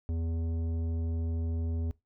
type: tone with tanh clipping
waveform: sine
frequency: 82.41 Hz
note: E2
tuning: in tune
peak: -31 dBFS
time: 0.09-1.91 s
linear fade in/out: 0 ms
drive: 12 dB
effects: noise-tail reverb RT60 0.2 s tail -21 dB re dry